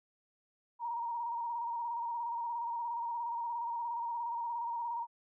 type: tone with vibrato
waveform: sine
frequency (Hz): 940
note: A#5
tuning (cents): +14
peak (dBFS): -34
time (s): 0.79-5.07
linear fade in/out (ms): 50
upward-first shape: square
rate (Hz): 17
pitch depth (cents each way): 31
effects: none